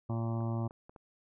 harmonic tone, 114.6 Hz, A#2, 29 cents flat, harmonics 1 / 2 / 3 / 5 / 6 / 7 / 8 / 9 / 10, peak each -32 / -38 / -42 / -46 / -48 / -49 / -50 / -51 / -52 dBFS, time 0.09-0.68 s, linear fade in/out 10 ms
clicks, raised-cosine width 1 ms, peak -37 dBFS, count 4, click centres 0.407 / 0.709 / 0.895 / 0.962 s
effects none

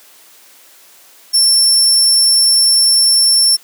30% pulse tone, 5410 Hz, E8, 44 cents sharp, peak -4 dBFS, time 1.33-3.57 s, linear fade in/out 20 ms, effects white hiss -44 dBFS RMS until 3.63 s + high-pass 300 Hz 12 dB/octave

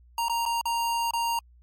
square tone with dropouts, 932.3 Hz, A#5, in tune, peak -25 dBFS, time 0.18-1.39 s, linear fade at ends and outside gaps 2 ms, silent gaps 0.284-0.296 / 0.454-0.461 / 0.613-0.655 / 1.109-1.135 s, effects added 60 Hz sine -52 dBFS peak until 1.62 s + MP3 64 kbps

